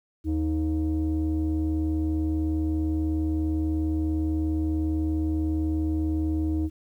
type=tone pair together; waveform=sine; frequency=78.45 / 313.8 Hz; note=D#2 / D#4; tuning=+15 / +15 cents; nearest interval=2 octaves; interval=2400 cents; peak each=-24 dBFS; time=0.24-6.7 s; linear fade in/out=50 ms; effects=tanh soft clip ceiling -19 dBFS + 10-bit